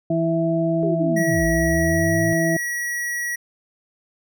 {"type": "harmonic tone", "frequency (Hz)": 164.81, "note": "E3", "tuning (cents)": 0, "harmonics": [1, 2, 4], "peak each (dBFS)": [-22, -22, -22], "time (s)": [0.1, 2.57], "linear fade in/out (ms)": 5}
{"type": "linear two-way sweep", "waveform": "sine", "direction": "down then up", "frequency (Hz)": [415.3, 53, 112.8], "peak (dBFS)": -24, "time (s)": [0.83, 2.33], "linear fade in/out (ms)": 0, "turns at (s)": 1.44}
{"type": "tone", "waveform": "square", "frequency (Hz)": 1921, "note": "B6", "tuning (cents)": -48, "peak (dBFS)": -24, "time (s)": [1.16, 3.36], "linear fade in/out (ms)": 10}
{"effects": []}